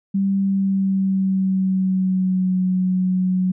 sine tone with pitch glide, 195.6 to 184.62 Hz, G3 to F#3, -4 to -4 cents, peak -16 dBFS, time 0.14-3.52 s, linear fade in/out 10 ms, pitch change -100 cents, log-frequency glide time 0.39-2.57 s, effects none

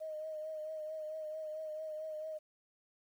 sine tone with vibrato, 622.3 Hz, D#5, in tune, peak -39 dBFS, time 0-2.39 s, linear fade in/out 20 ms, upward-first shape triangle, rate 4.5 Hz, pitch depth 37 cents each way, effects 11-bit

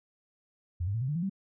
sine tone with pitch steps, 87.31 / 99.72 / 113.88 / 130.06 / 148.54 / 169.65 / 193.75 Hz, F2 / G2 / A#2 / C3 / D3 / F3 / G3, 0 / +30 / -40 / -10 / +20 / -50 / -20 cents, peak -28 dBFS, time 0.8-1.297 s, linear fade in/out 10 ms, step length 71 ms, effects none

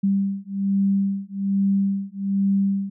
sine beating tone pair, 196.2 / 197.4 Hz, G3 / G3, +2 / +12 cents, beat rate 1.2 Hz, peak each -22 dBFS, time 0.03-2.9 s, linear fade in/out 10 ms, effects none

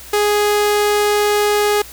sawtooth tone, 415.3 Hz, G#4, in tune, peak -9 dBFS, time 0.13-1.82 s, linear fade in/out 5 ms, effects added 60 Hz sine -42 dBFS peak until 1.92 s + white hiss -37 dBFS RMS until 1.92 s

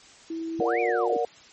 sine tone with pitch glide, 327.4 to 359.1 Hz, E4 to F4, -12 to +48 cents, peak -29 dBFS, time 0.3-1.13 s, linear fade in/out 5 ms, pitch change +160 cents, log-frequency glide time 0.55-0.86 s
sine linear two-way sweep, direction up then down, 78.1 to 2448 to 233.1 Hz, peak -29 dBFS, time 0.59-1.17 s, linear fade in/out 5 ms, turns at 0.8 s
sine chord, Bb augmented, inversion none, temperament just, 466.2 / 582.7 / 728.4 Hz, Bb4 / D5 / F#5, 0 / -14 / -27 cents, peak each -25 / -31 / -27 dBFS, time 0.6-1.25 s, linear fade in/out 2 ms
effects white hiss -51 dBFS RMS until 1.52 s + MP3 32 kbps

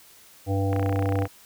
harmonic tone, 98 Hz, G2, in tune, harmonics 1 / 3 / 5 / 7 / 8, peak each -23 / -29 / -30 / -35 / -35 dBFS, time 0.46-1.28 s, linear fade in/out 50 ms
click train, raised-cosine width 0.5 ms, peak -17 dBFS, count 17, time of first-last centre 0.73-1.255 s, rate 30.5 Hz
effects white hiss -52 dBFS RMS until 1.45 s

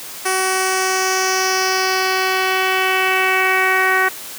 10% pulse tone with low-pass filter sweep, 376.5 Hz, F#4, 30 cents sharp, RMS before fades -17 dBFS, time 0.25-4.09 s, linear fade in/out 10 ms, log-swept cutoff 10000 to 1800 Hz, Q 2.7, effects white hiss -32 dBFS RMS until 4.38 s + high-pass 150 Hz 12 dB/octave

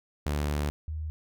sawtooth / sine tone pair in turn, 73.6 / 77.9 Hz, D2 / D#2, +4 / +3 cents, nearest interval minor second, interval 99 cents, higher second, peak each -23 / -31 dBFS, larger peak first, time 0.26-0.7 / 0.88-1.1 s, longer first, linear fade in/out 0 ms, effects none

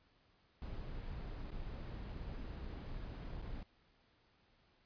brown noise with dropouts, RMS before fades -45 dBFS, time 0.62-3.63 s, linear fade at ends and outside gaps 2 ms, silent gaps 1.506-1.516 / 3.417-3.423 s, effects pink hiss -72 dBFS RMS until 4.85 s + resampled to 11025 Hz

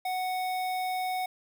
square tone with notch filter, 740 Hz, F#5, in tune, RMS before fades -31 dBFS, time 0.05-1.26 s, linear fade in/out 5 ms, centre 7000 Hz, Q 1.4, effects 9-bit

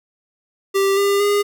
square tone with pitch steps, 392 / 400.2 / 408.6 Hz, G4 / G4 / G#4, 0 / +36 / -28 cents, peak -15 dBFS, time 0.74-1.43 s, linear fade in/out 20 ms, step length 230 ms, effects none

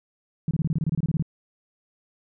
sine tone bursts, 158.2 Hz, D#3, 29 cents sharp, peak -20 dBFS, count 14, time 0.48-1.225 s, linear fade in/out 2 ms, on 30 ms, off 25 ms, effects none

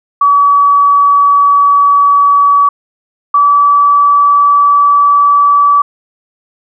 sine tone pair in turn, 1140 / 1150.6 Hz, C#6 / D6, +48 / -36 cents, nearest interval unison, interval 16 cents, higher second, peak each -4 dBFS, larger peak neither, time 0.21-2.69 / 3.34-5.82 s, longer neither, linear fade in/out 5 ms, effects none

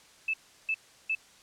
sine tone bursts, 2625 Hz, E7, 8 cents flat, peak -26 dBFS, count 3, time 0.28-1.151 s, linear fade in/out 5 ms, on 57 ms, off 350 ms, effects white hiss -57 dBFS RMS until 1.42 s + low-pass 8000 Hz 12 dB/octave

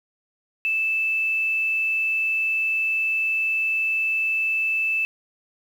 sine tone with quantisation, 2634 Hz, E7, 2 cents flat, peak -20 dBFS, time 0.65-5.05 s, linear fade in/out 0 ms, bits 8, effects none

